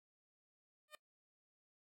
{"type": "tone with exponential growth", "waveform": "10% pulse", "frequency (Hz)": 607, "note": "D#5", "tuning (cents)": -43, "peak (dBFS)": -39, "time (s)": [0.88, 0.95], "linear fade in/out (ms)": 1, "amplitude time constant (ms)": 15, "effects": ["noise-tail reverb RT60 0.1 s tail -20 dB re dry"]}